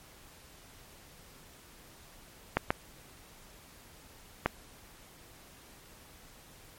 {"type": "clicks", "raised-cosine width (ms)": 0.5, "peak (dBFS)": -10, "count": 3, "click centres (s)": [2.57, 2.705, 4.46], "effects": ["pink hiss -55 dBFS RMS until 6.78 s", "MP3 64 kbps"]}